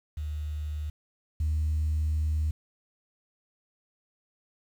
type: tone pair in turn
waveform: sine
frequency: 75.6 / 77.28 Hz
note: D#2 / D#2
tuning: -49 / -11 cents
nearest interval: unison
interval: 38 cents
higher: second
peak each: -30 / -23 dBFS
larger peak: second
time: 0.17-0.9 / 1.4-2.51 s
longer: second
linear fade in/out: 5 ms
effects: tanh soft clip ceiling -21 dBFS + 9-bit